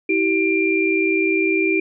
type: tone cluster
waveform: sine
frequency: 325.1 / 385 / 2380 Hz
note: E4 / G4 / D7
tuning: -24 / -31 / +22 cents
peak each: -20 dBFS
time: 0.09-1.8 s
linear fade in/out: 5 ms
effects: none